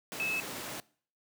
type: tone in noise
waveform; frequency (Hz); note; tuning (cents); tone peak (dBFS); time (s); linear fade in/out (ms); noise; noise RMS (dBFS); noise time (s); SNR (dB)
sine; 2600; E7; -24; -30; 0.2-0.4; 0; pink; -39; 0.12-0.8; +6
effects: noise-tail reverb RT60 0.5 s tail -23 dB re dry + high-pass 200 Hz 12 dB/octave